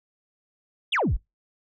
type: exponential sweep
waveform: sine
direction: down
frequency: 3729 to 33.18 Hz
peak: -19 dBFS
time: 0.92-1.17 s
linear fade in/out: 10 ms
effects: noise-tail reverb RT60 0.2 s tail -26 dB re dry + tanh soft clip ceiling -17 dBFS